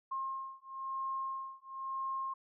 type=beating tone pair; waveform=sine; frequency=1068 / 1069 Hz; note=C6 / C6; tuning=+35 / +37 cents; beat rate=1 Hz; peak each=-40 / -40 dBFS; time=0.11-2.34 s; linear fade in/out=10 ms; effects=none